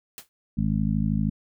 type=noise with exponential decay; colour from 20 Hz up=white; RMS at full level=-36 dBFS; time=0.18-0.29 s; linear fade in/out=0 ms; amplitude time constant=22 ms
type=harmonic tone; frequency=52.8 Hz; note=G#1; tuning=29 cents sharp; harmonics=1 / 2 / 3 / 4 / 5; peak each=-29 / -31 / -26 / -25 / -33 dBFS; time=0.57-1.3 s; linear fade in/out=10 ms
effects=none